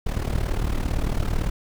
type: noise with amplitude modulation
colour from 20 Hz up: brown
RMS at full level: -20 dBFS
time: 0.06-1.5 s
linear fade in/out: 10 ms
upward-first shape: sine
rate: 37.8 Hz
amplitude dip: 80%
effects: none